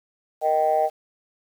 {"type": "chord", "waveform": "sine", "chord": "Eb major", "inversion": "second", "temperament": "just", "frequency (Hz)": [466.7, 622.3, 777.8], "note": ["Bb4", "Eb5", "G5"], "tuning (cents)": [2, 0, -14], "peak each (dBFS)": [-26, -20, -20], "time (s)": [0.41, 0.9], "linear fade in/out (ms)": 50, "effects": ["tanh soft clip ceiling -10 dBFS", "8-bit"]}